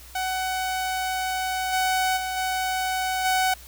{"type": "tone with level steps", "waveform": "sawtooth", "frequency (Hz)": 749, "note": "F#5", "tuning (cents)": 21, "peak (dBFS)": [-21, -17, -23, -20, -16], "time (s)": [0.15, 3.54], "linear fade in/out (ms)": 5, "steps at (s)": [1.72, 2.16, 2.36, 3.24], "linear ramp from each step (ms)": 20, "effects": ["added 60 Hz sine -46 dBFS peak until 3.67 s", "white hiss -47 dBFS RMS until 3.67 s"]}